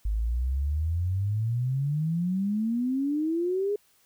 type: exponential sweep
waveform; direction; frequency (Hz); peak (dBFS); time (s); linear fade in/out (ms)
sine; up; 50.6 to 419.3; -24; 0.05-3.76; 5
effects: white hiss -64 dBFS RMS until 4.05 s